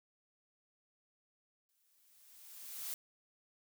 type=noise with exponential growth; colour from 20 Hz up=blue; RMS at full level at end=-40 dBFS; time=1.69-2.94 s; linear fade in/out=1 ms; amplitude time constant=270 ms; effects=none